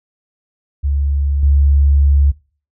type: tone with level steps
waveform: sine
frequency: 70.6 Hz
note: C#2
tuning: 32 cents sharp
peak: -13 / -8 dBFS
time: 0.83-2.32 s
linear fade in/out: 20 ms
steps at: 1.43 s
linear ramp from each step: 2 ms
effects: noise-tail reverb RT60 0.4 s tail -22 dB re dry